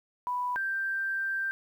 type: tone pair in turn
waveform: sine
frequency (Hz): 987.8 / 1573.9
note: B5 / G6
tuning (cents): 0 / +7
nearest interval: minor sixth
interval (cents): 807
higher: second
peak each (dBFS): -28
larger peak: neither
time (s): 0.27-0.56 / 0.56-1.51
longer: second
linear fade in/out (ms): 0
effects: 10-bit